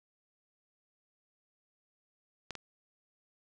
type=clicks; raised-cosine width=0.2 ms; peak=-21 / -24 dBFS; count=2; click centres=2.507 / 2.553 s; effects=resampled to 22050 Hz